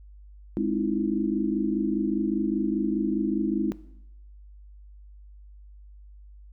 sine tone cluster, 206.9 / 261.8 / 311 / 336 Hz, G#3 / C4 / D#4 / E4, -6 / +1 / -1 / +33 cents, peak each -28 / -30 / -29 / -29 dBFS, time 0.57-3.72 s, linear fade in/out 0 ms, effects noise-tail reverb RT60 0.8 s tail -18 dB re dry + added 50 Hz sine -45 dBFS peak until 6.52 s

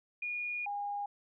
sine tone pair in turn, 2440 / 814.3 Hz, D#7 / G#5, -34 / -34 cents, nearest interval octave + perfect fifth, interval 1900 cents, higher first, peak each -34 / -34 dBFS, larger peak neither, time 0.22-0.66 / 0.66-1.06 s, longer first, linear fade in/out 5 ms, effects none

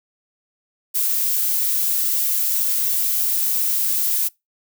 violet noise, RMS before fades -20 dBFS, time 0.94-4.29 s, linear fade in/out 20 ms, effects noise-tail reverb RT60 0.2 s tail -24 dB re dry

